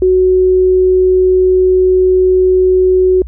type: tone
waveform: sine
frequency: 370.6 Hz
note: F#4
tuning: 3 cents sharp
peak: -6 dBFS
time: 0.02-3.22 s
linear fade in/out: 2 ms
effects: added 60 Hz sine -23 dBFS peak until 3.27 s